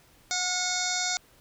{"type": "harmonic tone with a mistuned harmonic", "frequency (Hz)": 730, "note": "F#5", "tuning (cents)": -24, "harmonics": [1, 2, 3, 5, 6, 7, 8, 9, 10], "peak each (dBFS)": [-35, -35, -35, -35, -35, -35, -35, -35, -35], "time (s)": [0.31, 1.17], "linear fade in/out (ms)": 0, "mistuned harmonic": 2, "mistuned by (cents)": -24, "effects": ["pink hiss -59 dBFS RMS until 1.4 s"]}